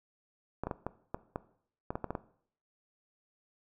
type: clicks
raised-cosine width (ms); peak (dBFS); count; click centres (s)
1; -20; 11; 0.636 / 0.67 / 0.712 / 0.866 / 1.145 / 1.359 / 1.905 / 1.955 / 2.043 / 2.106 / 2.152
effects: noise-tail reverb RT60 0.6 s tail -17 dB re dry